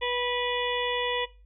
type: harmonic tone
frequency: 490.1 Hz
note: B4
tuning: 13 cents flat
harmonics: 1 / 2 / 4 / 5 / 6 / 7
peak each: -30 / -33 / -33 / -36 / -36 / -35 dBFS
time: 0.01-1.26 s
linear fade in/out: 20 ms
effects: noise-tail reverb RT60 0.3 s tail -18 dB re dry + added 50 Hz sine -51 dBFS peak until 1.45 s